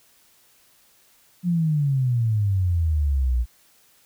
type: exponential sweep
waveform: sine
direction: down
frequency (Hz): 180.7 to 57.7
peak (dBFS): -18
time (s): 1.43-3.46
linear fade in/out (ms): 50
effects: white hiss -58 dBFS RMS until 4.05 s